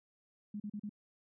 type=tone bursts; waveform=sine; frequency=207.7 Hz; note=G#3; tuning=in tune; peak=-38 dBFS; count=4; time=0.54-0.894 s; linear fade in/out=5 ms; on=60 ms; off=38 ms; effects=none